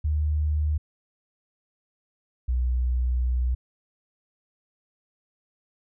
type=tone pair in turn; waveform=sine; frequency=75.7 / 61.93 Hz; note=D#2 / B1; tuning=-47 / +5 cents; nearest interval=minor third; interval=348 cents; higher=first; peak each=-21 dBFS; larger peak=neither; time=0.04-0.78 / 2.48-3.55 s; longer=second; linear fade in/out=10 ms; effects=none